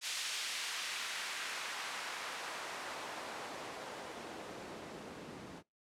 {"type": "noise with band-pass filter sweep", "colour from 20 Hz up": "white", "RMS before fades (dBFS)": -43, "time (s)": [0.01, 5.63], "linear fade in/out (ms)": 50, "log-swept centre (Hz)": [3400, 220], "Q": 0.81, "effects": ["noise-tail reverb RT60 0.2 s tail -23 dB re dry", "low-pass 11000 Hz 12 dB/octave"]}